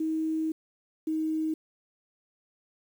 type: tone pair in turn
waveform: sine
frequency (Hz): 317.5 / 315.1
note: D#4 / D#4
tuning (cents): +35 / +22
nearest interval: unison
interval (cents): 13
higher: first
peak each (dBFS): -26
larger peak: neither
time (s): 0-0.52 / 1.07-1.54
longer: first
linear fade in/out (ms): 5
effects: 9-bit